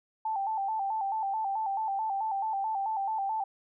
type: tone with vibrato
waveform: sine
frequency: 830.6 Hz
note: G#5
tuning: in tune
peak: -28 dBFS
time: 0.25-3.44 s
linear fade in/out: 5 ms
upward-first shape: square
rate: 4.6 Hz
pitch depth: 97 cents each way
effects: none